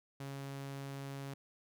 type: tone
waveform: sawtooth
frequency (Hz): 138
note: C#3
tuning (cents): -7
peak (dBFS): -38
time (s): 0.2-1.34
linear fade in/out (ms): 5
effects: none